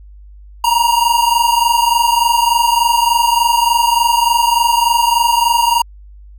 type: tone pair together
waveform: square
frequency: 930 / 953.4 Hz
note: A#5 / A#5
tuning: -4 / +39 cents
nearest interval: unison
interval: 43 cents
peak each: -14 dBFS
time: 0.64-5.82 s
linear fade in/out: 5 ms
effects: added 50 Hz sine -35 dBFS peak until 6.38 s